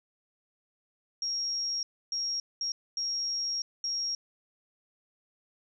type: tone bursts at uneven times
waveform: sine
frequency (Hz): 5588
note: F8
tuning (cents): 0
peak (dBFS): -29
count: 5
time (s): 1.22-1.83 / 2.12-2.4 / 2.61-2.72 / 2.97-3.62 / 3.84-4.15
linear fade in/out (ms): 2
effects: none